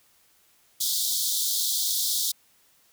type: high-pass noise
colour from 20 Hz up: pink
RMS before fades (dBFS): -26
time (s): 0.8-2.32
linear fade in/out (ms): 10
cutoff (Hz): 3400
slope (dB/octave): 96
effects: white hiss -62 dBFS RMS until 2.92 s